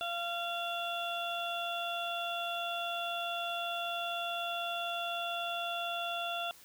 harmonic tone, 689 Hz, F5, 24 cents flat, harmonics 1 / 2 / 4 / 5, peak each -37 / -40 / -41 / -40 dBFS, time 0.01-6.51 s, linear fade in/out 0 ms, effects white hiss -57 dBFS RMS until 6.64 s

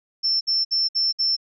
sine tone bursts, 5360 Hz, E8, 28 cents sharp, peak -18 dBFS, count 5, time 0.23-1.366 s, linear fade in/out 20 ms, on 180 ms, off 59 ms, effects none

